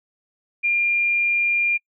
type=tone; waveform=sine; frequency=2400 Hz; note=D7; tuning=37 cents sharp; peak=-17 dBFS; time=0.63-1.78 s; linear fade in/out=20 ms; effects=noise-tail reverb RT60 0.1 s tail -26 dB re dry